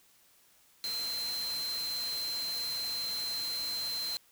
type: tone in noise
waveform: sine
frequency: 4113 Hz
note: C8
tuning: 30 cents flat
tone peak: -33 dBFS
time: 0.84-4.17 s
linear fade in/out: 0 ms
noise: white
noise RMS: -42 dBFS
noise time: 0.84-4.17 s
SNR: +6 dB
effects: white hiss -64 dBFS RMS until 4.31 s